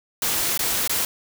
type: noise with dropouts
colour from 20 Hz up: white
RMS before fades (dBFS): -23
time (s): 0.22-1.05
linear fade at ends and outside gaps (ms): 1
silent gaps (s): 0.576-0.592 / 0.876-0.895
effects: none